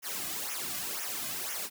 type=noise with flanger; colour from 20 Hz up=white; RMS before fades=-36 dBFS; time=0.02-1.7 s; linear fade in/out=50 ms; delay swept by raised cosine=0.23 to 2.23 ms; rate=2 Hz; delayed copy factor=-0.85; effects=none